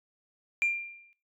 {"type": "tone with exponential decay", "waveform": "sine", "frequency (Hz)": 2384, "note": "D7", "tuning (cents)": 25, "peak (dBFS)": -20, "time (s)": [0.62, 1.13], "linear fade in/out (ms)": 0, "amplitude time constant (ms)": 110, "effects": ["noise-tail reverb RT60 0.3 s tail -20 dB re dry", "tanh soft clip ceiling -20 dBFS"]}